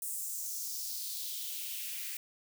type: noise with high-pass filter sweep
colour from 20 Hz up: blue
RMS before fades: -39 dBFS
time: 0.02-2.17 s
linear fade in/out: 2 ms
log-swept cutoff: 8700 to 2000 Hz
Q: 2.4
effects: none